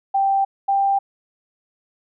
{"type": "tone pair in turn", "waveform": "sine", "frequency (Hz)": [784, 789.9], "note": ["G5", "G5"], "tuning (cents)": [0, 13], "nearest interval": "unison", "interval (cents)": 13, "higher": "second", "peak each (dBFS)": -15, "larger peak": "neither", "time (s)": [[0.14, 0.45], [0.68, 0.99]], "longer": "neither", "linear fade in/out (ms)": 10, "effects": []}